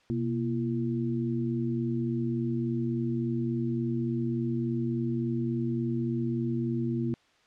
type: tone cluster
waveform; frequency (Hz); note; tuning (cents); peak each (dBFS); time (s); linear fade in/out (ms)
sine; 126 / 236 / 339.5; B2 / A#3 / F4; +35 / +22 / -49; -31 / -30 / -33; 0.1-7.14; 0
effects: white hiss -64 dBFS RMS until 7.46 s + low-pass 4000 Hz 12 dB/octave